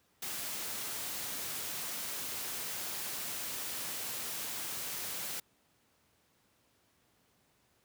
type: noise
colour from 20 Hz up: white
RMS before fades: -39 dBFS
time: 0.22-5.4 s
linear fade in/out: 5 ms
effects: pink hiss -71 dBFS RMS until 7.84 s + high-pass 80 Hz 12 dB/octave